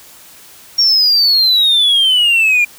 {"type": "exponential sweep", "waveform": "triangle", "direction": "down", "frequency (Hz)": [5588, 2386], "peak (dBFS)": -6, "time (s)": [0.78, 2.65], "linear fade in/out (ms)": 10, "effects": ["tanh soft clip ceiling -3 dBFS", "white hiss -40 dBFS RMS until 2.78 s"]}